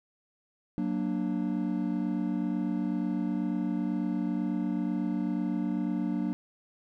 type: chord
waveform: triangle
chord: Gb augmented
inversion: none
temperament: equal with one note detuned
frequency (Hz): 185 / 233.1 / 295.2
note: Gb3 / Bb3 / D4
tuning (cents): 0 / 0 / +9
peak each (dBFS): -30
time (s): 0.78-6.33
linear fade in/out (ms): 0
effects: none